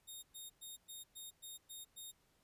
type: tone bursts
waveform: 10% pulse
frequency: 3700 Hz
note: A#7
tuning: 14 cents flat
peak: -40 dBFS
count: 8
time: 0.07-2.12 s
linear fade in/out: 20 ms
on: 160 ms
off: 110 ms
effects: pink hiss -75 dBFS RMS until 2.43 s + resampled to 32000 Hz